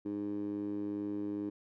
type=tone with band-pass filter; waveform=15% pulse; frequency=102.4 Hz; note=G#2; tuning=24 cents flat; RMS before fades=-37 dBFS; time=0.05-1.5 s; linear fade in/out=10 ms; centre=320 Hz; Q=3.7; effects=none